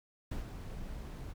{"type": "noise with ADSR envelope", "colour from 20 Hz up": "brown", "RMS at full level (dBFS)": -36, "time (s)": [0.31, 1.34], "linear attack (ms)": 7, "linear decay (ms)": 120, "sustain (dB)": -7, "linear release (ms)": 29, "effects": []}